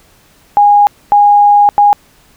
sine tone bursts at uneven times, 821 Hz, G#5, 20 cents flat, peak -3 dBFS, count 3, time 0.57-0.87 / 1.12-1.69 / 1.78-1.93 s, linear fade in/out 0 ms, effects pink hiss -47 dBFS RMS until 2.36 s

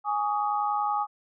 sine chord, Ab suspended fourth, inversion none, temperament equal with one note detuned, 830.6 / 1134 / 1244.5 Hz, Ab5 / Db6 / Eb6, 0 / +39 / 0 cents, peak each -26 / -32 / -30 dBFS, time 0.04-1.07 s, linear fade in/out 50 ms, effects none

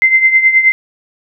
sine tone with tremolo, 2076 Hz, C7, 14 cents flat, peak -3 dBFS, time 0.02-0.72 s, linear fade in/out 0 ms, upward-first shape triangle, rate 9.5 Hz, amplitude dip 75%, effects none

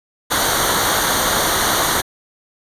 pink noise with comb filter, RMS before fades -17 dBFS, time 0.3-2.02 s, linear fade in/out 20 ms, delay 0.39 ms, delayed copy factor -0.75, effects resampled to 32000 Hz

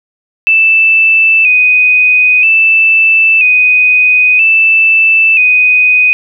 sine tone with vibrato, 2569 Hz, E7, 45 cents flat, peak -4 dBFS, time 0.47-6.13 s, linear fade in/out 0 ms, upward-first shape square, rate 0.51 Hz, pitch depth 50 cents each way, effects none

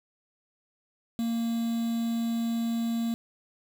triangle tone with quantisation, 231 Hz, A#3, 16 cents flat, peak -24 dBFS, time 1.19-3.14 s, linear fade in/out 0 ms, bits 7, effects none

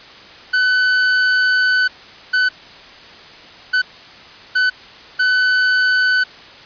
45% pulse tone bursts at uneven times, 1505 Hz, F#6, 29 cents sharp, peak -12 dBFS, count 5, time 0.53-1.88 / 2.33-2.49 / 3.73-3.82 / 4.55-4.7 / 5.19-6.24 s, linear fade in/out 10 ms, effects white hiss -39 dBFS RMS until 6.65 s + resampled to 11025 Hz

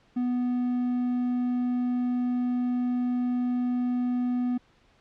triangle tone, 246.9 Hz, B3, in tune, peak -22 dBFS, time 0.16-4.58 s, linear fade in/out 10 ms, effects pink hiss -62 dBFS RMS until 5 s + low-pass 4000 Hz 12 dB/octave

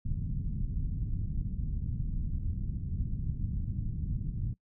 pink low-pass noise, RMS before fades -33 dBFS, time 0.05-4.54 s, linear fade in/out 10 ms, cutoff 180 Hz, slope 24 dB/octave, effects noise-tail reverb RT60 0.1 s tail -22 dB re dry

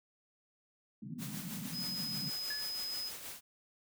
pink band-pass noise, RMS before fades -44 dBFS, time 1.02-2.3 s, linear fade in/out 5 ms, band 140 to 250 Hz, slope 48 dB/octave
white noise with tremolo, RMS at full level -44 dBFS, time 1.18-3.41 s, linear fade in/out 50 ms, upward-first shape sine, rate 6.3 Hz, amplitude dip 45%
sine tone, 5050 Hz, D#8, 25 cents sharp, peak -37 dBFS, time 1.72-3.12 s, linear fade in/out 50 ms
sine tone with exponential decay, 1712 Hz, A6, 48 cents flat, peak -37 dBFS, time 2.5-2.8 s, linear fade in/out 5 ms, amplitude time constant 64 ms
effects none

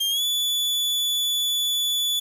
40% pulse tone with pitch glide, 3202 to 3452 Hz, G7 to A7, +36 to -34 cents, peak -20 dBFS, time 0-2.2 s, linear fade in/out 10 ms, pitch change +130 cents, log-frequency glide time 0.1-0.23 s, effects 8-bit

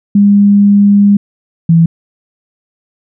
sine tone pair in turn, 202.5 / 165.81 Hz, G#3 / E3, -43 / +10 cents, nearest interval minor third, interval 347 cents, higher first, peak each -3 dBFS, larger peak neither, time 0.15-1.17 / 1.69-1.86 s, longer first, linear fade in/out 5 ms, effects none

